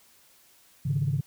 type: chord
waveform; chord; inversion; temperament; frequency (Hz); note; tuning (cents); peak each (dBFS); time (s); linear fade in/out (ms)
sine; Ab suspended fourth; none; equal; 103.83 / 138.59 / 155.56; Ab2 / Db3 / Eb3; 0 / 0 / 0; -31 / -25 / -29; 0.85-1.21; 10
effects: tanh soft clip ceiling -16 dBFS + white hiss -59 dBFS RMS until 1.26 s